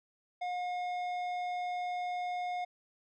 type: tone with tanh clipping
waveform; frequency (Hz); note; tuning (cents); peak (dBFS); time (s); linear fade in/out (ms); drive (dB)
sine; 718; F5; +48; -35; 0.41-2.65; 10; 11
effects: none